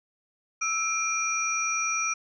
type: tone cluster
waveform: sine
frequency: 1320 / 2390 / 5790 Hz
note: E6 / D7 / F#8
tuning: +2 / +30 / -38 cents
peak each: -30 / -29 / -29 dBFS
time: 0.61-2.14 s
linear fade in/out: 10 ms
effects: none